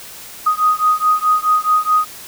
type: beating tone pair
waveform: sine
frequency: 1244.5 / 1249.2 Hz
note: D#6 / D#6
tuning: 0 / +7 cents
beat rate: 4.7 Hz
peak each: -15 dBFS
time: 0.46-2.05 s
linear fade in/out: 10 ms
effects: white hiss -35 dBFS RMS until 2.27 s